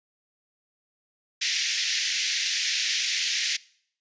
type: band-pass noise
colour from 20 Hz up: white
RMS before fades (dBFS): -27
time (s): 1.41-3.57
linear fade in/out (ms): 10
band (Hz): 1800 to 6300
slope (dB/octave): 48
effects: noise-tail reverb RT60 0.6 s tail -22 dB re dry + resampled to 16000 Hz